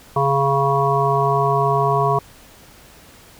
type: harmonic tone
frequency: 138.59 Hz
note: C#3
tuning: in tune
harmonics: 1 / 3 / 5 / 7 / 8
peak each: -21 / -21 / -21 / -21 / -21 dBFS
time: 0.16-2.19 s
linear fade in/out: 5 ms
effects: pink hiss -46 dBFS RMS until 3.39 s